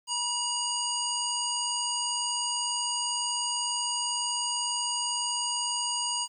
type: harmonic tone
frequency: 961 Hz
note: B5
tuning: 48 cents flat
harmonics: 1 / 3 / 5 / 7 / 9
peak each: -34 / -34 / -34 / -34 / -34 dBFS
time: 0.07-6.28 s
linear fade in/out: 50 ms
effects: 10-bit